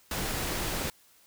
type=noise; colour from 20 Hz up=pink; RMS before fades=-32 dBFS; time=0.11-0.9 s; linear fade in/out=2 ms; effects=white hiss -61 dBFS RMS until 1.26 s